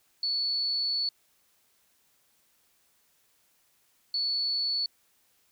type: tone bursts at uneven times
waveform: sine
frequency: 4435 Hz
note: C#8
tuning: in tune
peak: -26 dBFS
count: 2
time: 0.23-1.09 / 4.14-4.86 s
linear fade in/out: 2 ms
effects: white hiss -68 dBFS RMS until 5.51 s